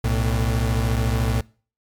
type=tone pair together; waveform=35% pulse; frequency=62.91 / 112.1 Hz; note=B1 / A2; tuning=+33 / +33 cents; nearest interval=minor seventh; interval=1000 cents; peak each=-20 dBFS; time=0.04-1.41 s; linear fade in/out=5 ms; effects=noise-tail reverb RT60 0.4 s tail -23 dB re dry + MP3 96 kbps